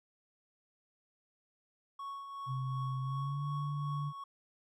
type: tone with tremolo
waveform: triangle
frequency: 1108.7 Hz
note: C#6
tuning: in tune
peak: -37 dBFS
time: 1.99-4.24 s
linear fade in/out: 5 ms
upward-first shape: triangle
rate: 2.7 Hz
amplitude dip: 50%
type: tone with pitch glide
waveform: sine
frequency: 130.81 to 145.14 Hz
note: C3 to D3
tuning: 0 to -20 cents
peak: -34 dBFS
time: 2.46-4.13 s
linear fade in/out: 50 ms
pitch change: +180 cents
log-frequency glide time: 3.01-3.46 s
effects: none